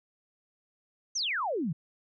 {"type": "exponential sweep", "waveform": "sine", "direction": "down", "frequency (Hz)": [6590, 139.9], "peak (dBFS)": -28, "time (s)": [1.15, 1.73], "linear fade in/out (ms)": 10, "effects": []}